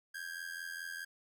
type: ring-modulated tone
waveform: 45% pulse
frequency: 1611 Hz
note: G6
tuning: 47 cents sharp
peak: -38 dBFS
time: 0.14-1.05 s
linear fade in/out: 10 ms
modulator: 42.4 Hz
effects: none